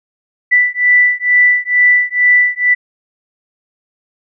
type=beating tone pair; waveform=sine; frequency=1975.5 / 1977.7 Hz; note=B6 / B6; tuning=0 / +2 cents; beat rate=2.2 Hz; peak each=-11 dBFS; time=0.51-2.75 s; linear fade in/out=20 ms; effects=none